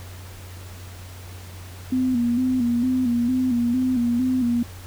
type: tone with vibrato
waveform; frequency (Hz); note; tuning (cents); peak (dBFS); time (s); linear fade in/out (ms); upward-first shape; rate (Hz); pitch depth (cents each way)
sine; 246.9; B3; 0; -18; 1.92-4.63; 5; square; 2.2; 64
effects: added 91 Hz sine -37 dBFS peak until 4.86 s + pink hiss -44 dBFS RMS until 4.86 s